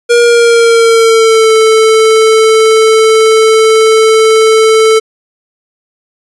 square tone with pitch glide, 475.3 to 440.9 Hz, A#4 to A4, +34 to +4 cents, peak -4 dBFS, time 0.09-5 s, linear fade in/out 20 ms, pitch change -130 cents, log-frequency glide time 0.2-1.53 s, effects resampled to 24000 Hz

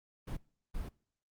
brown noise bursts at uneven times, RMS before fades -38 dBFS, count 2, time 0.27-0.37 / 0.74-0.89 s, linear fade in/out 10 ms, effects noise-tail reverb RT60 0.5 s tail -23 dB re dry + Opus 32 kbps

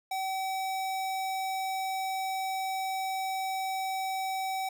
square tone, 764 Hz, G5, 45 cents flat, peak -31 dBFS, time 0.11-4.69 s, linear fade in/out 5 ms, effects none

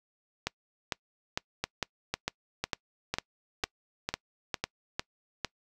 two click trains, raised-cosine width 0.2 ms, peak -12 / -12 dBFS, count 12 / 7, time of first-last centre 0.47-5.447 / 1.64-4.64 s, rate 2.21 / 2 Hz, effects noise-tail reverb RT60 0.1 s tail -25 dB re dry

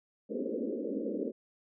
pink band-pass noise, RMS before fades -35 dBFS, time 0.29-1.32 s, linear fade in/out 20 ms, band 210 to 550 Hz, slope 96 dB/octave, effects none

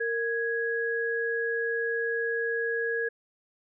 sine tone pair together, 462.1 / 1661.2 Hz, A#4 / G#6, -15 / 0 cents, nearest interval octave + minor seventh, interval 2215 cents, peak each -29 / -29 dBFS, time 0-3.09 s, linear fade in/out 10 ms, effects none

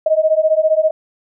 sine beating tone pair, 621 / 636 Hz, D#5 / D#5, -3 / +38 cents, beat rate 15 Hz, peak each -14 dBFS, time 0.06-0.91 s, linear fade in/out 5 ms, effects none

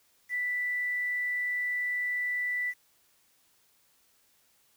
sine tone with quantisation, 1975.5 Hz, B6, in tune, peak -28 dBFS, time 0.29-2.74 s, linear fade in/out 50 ms, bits 9, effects white hiss -67 dBFS RMS until 4.76 s

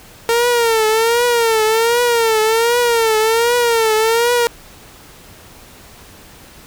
sawtooth tone with vibrato, 458.6 Hz, A#4, 28 cents flat, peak -8 dBFS, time 0.29-4.47 s, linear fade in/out 0 ms, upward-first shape triangle, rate 1.3 Hz, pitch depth 110 cents each way, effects pink hiss -41 dBFS RMS until 6.66 s

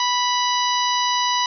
harmonic tone, 985 Hz, B5, 5 cents flat, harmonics 1 / 2 / 3 / 4 / 5 / 6, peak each -20 / -28 / -26 / -27 / -28 / -30 dBFS, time 0-1.46 s, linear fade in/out 2 ms, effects none

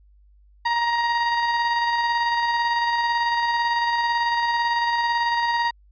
30% pulse tone with tremolo, 941 Hz, A#5, 16 cents sharp, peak -16 dBFS, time 0.65-5.71 s, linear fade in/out 10 ms, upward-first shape square, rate 18 Hz, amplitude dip 25%, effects added 50 Hz sine -51 dBFS peak until 5.91 s + resampled to 11025 Hz

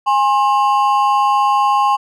triangle ring-modulated tone, 945 Hz, A#5, 23 cents sharp, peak -6 dBFS, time 0.06-1.97 s, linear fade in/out 20 ms, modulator 122 Hz, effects none

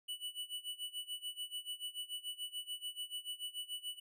square tone with tremolo, 2960 Hz, F#7, in tune, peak -39 dBFS, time 0.08-4 s, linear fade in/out 10 ms, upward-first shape sine, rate 6.9 Hz, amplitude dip 90%, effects none

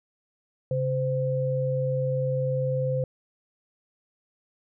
sine tone pair together, 135.9 / 515.3 Hz, C#3 / C5, -34 / -27 cents, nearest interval octave + major seventh, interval 2307 cents, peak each -26 dBFS, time 0.71-3.04 s, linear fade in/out 2 ms, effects none

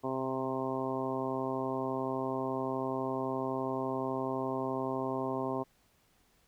harmonic tone with a mistuned harmonic, 131.8 Hz, C3, 13 cents sharp, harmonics 1 / 2 / 3 / 4 / 5 / 6 / 7 / 8, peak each -43 / -37 / -37 / -41 / -39 / -44 / -41 / -41 dBFS, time 0.03-5.64 s, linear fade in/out 20 ms, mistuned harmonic 1, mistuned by -19 cents, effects pink hiss -69 dBFS RMS until 6.47 s

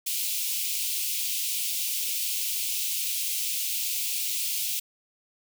white high-pass noise, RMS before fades -29 dBFS, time 0.06-4.8 s, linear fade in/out 10 ms, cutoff 2400 Hz, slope 48 dB/octave, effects none

